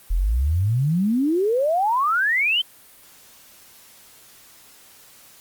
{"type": "exponential sweep", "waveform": "sine", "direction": "up", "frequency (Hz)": [38.62, 3158], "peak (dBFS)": -17, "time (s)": [0.1, 2.62], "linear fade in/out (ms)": 10, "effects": ["white hiss -49 dBFS RMS until 5.4 s", "Opus 32 kbps"]}